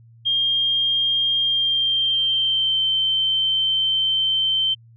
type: tone with pitch glide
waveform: sine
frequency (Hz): 3215 to 3104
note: G7 to G7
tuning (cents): +43 to -18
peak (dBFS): -17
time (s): 0.25-4.75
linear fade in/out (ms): 20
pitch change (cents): -61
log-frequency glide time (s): 1.39-2.82
effects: added 115 Hz sine -46 dBFS peak until 4.96 s